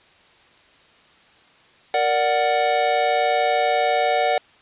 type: chord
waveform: square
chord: Bb augmented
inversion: none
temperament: equal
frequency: 466.2 / 587.3 / 740 Hz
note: Bb4 / D5 / F#5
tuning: 0 / 0 / 0 cents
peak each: -26 / -23 / -20 dBFS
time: 1.94-4.38 s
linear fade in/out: 2 ms
effects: white hiss -53 dBFS RMS until 4.61 s + resampled to 8000 Hz